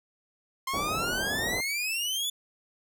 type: exponential sweep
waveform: sawtooth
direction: up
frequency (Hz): 1046.5 to 3500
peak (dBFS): -25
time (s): 0.67-2.3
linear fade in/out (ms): 5
type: low-pass noise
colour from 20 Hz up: white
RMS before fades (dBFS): -35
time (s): 0.73-1.61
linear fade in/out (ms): 10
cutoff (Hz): 800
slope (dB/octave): 24
effects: none